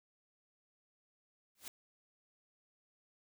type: noise with exponential growth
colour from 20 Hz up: white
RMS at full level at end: -42 dBFS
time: 1.55-1.68 s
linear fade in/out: 2 ms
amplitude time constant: 27 ms
effects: none